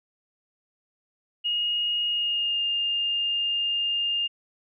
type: tone with pitch glide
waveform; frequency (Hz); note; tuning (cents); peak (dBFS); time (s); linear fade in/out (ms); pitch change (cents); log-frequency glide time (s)
sine; 2868 to 2815; F7 to F7; +45 to +13; -23; 1.44-4.28; 20; -32; 2.08-2.63
effects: none